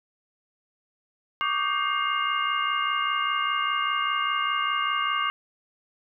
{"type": "tone cluster", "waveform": "sine", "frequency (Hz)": [1139, 1204, 1565, 2125, 2826], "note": ["C#6", "D6", "G6", "C7", "F7"], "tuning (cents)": [47, 43, -3, 26, 20], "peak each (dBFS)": [-28, -28, -32, -31, -31], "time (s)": [1.41, 5.3], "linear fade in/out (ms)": 0, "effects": []}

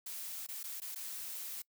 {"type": "noise with dropouts", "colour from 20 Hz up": "blue", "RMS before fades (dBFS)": -43, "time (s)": [0.06, 1.62], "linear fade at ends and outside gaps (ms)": 5, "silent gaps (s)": [[0.466, 0.486], [0.632, 0.639], [0.802, 0.817], [0.948, 0.958]], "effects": ["noise-tail reverb RT60 0.1 s tail -24 dB re dry"]}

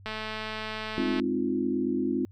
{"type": "click train", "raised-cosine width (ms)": 0.3, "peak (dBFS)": -19, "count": 248, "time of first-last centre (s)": [0.06, 1.198], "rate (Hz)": 217}
{"type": "chord", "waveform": "sine", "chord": "F minor seventh", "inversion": "first", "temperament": "equal", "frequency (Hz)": [207.7, 261.6, 311.1, 349.2], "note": ["Ab3", "C4", "Eb4", "F4"], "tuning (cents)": [0, 0, 0, 0], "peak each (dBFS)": [-33, -28, -33, -30], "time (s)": [0.98, 2.25], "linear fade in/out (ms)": 0}
{"effects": ["added 97 Hz sine -48 dBFS peak until 2.31 s"]}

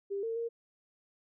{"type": "tone with pitch steps", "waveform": "sine", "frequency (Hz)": [398, 454.2, 464.2], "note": ["G4", "A#4", "A#4"], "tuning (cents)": [26, -45, -7], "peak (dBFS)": -32, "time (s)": [0.1, 0.49], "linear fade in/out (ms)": 20, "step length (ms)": 130, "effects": []}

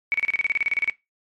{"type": "tone bursts", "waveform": "sine", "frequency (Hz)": 2252, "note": "C#7", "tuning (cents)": 27, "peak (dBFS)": -18, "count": 15, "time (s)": [0.12, 0.898], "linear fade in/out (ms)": 0, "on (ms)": 22, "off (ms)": 32, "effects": ["noise-tail reverb RT60 0.2 s tail -18 dB re dry", "MP3 64 kbps"]}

